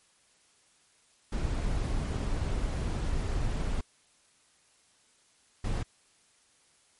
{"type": "noise bursts at uneven times", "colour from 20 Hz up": "brown", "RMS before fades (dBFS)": -30, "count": 2, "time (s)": [[1.32, 3.81], [5.64, 5.83]], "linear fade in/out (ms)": 5, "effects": ["white hiss -65 dBFS RMS until 6.99 s", "MP3 48 kbps"]}